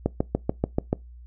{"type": "click train", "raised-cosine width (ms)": 2, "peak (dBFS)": -8, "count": 7, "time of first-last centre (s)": [0.06, 0.93], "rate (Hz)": 6.9, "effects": ["noise-tail reverb RT60 0.2 s tail -23 dB re dry", "added 60 Hz sine -42 dBFS peak until 1.26 s"]}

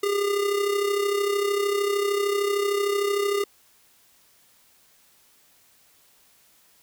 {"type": "tone with amplitude modulation", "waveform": "square", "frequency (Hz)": 404.2, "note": "G#4", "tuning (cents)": -47, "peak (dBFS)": -20, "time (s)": [0.03, 3.44], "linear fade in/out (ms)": 5, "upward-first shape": "sine", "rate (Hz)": 33.2, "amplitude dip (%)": 55, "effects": ["white hiss -59 dBFS RMS until 6.82 s"]}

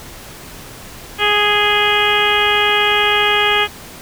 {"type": "harmonic tone with a mistuned harmonic", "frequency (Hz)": 415.3, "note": "G#4", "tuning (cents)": 0, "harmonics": [1, 2, 3, 4, 5, 6, 7, 8], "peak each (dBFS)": [-20, -20, -20, -20, -20, -20, -20, -20], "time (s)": [1.18, 3.68], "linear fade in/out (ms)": 50, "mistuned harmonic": 8, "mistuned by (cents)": -33, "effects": ["pink hiss -35 dBFS RMS until 4.01 s"]}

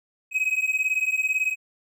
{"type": "beating tone pair", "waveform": "triangle", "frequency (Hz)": [2526, 2544], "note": ["D#7", "D#7"], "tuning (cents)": [26, 38], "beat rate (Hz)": 18, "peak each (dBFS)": -23, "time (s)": [0.31, 1.56], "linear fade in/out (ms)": 50, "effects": []}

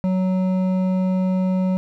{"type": "tone with hard clipping", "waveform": "sine", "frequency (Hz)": 186.1, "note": "F#3", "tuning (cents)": 10, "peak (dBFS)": -19, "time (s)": [0.04, 1.77], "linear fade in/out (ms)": 0, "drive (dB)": 9, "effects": []}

